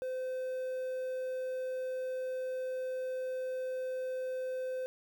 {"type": "tone with quantisation", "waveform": "triangle", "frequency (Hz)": 514, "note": "C5", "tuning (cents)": -31, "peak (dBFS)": -32, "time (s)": [0.02, 4.86], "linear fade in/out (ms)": 0, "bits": 10, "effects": []}